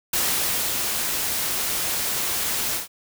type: noise with ADSR envelope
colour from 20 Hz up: white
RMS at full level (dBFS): -22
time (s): 0.13-2.88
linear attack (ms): 6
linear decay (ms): 590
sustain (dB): -3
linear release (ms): 130
effects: none